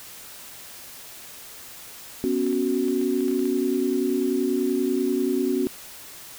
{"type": "chord", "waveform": "sine", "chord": "B suspended second", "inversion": "none", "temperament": "equal", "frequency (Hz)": [246.9, 277.2, 370], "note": ["B3", "C#4", "F#4"], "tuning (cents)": [0, 0, 0], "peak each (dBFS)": [-26, -25, -24], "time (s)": [2.24, 5.67], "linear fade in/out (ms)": 0}
{"type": "clicks", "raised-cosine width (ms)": 0.3, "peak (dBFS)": -27, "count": 9, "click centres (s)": [2.466, 2.528, 2.883, 3.014, 3.207, 3.282, 3.313, 3.393, 3.455]}
{"effects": ["white hiss -42 dBFS RMS until 6.38 s"]}